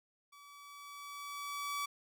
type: tone with level ramp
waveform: sawtooth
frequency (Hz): 1146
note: D6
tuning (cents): -43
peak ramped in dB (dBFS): -52 to -31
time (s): 0.32-1.86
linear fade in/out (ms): 10
effects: none